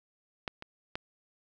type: clicks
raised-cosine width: 0.3 ms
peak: -17 / -26 / -18 dBFS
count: 3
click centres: 0.478 / 0.624 / 0.955 s
effects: none